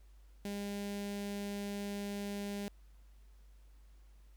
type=tone with notch filter; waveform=sawtooth; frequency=202.1 Hz; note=G#3; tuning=47 cents flat; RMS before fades=-40 dBFS; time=0.45-2.68 s; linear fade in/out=0 ms; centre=1200 Hz; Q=1.3; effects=added 50 Hz sine -56 dBFS peak until 4.36 s + pink hiss -73 dBFS RMS until 4.36 s